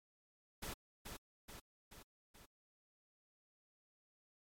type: noise with echo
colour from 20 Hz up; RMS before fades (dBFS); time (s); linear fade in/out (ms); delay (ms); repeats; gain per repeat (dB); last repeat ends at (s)
pink; -45; 0.62-0.74; 10; 430; 4; -4; 2.46
effects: MP3 64 kbps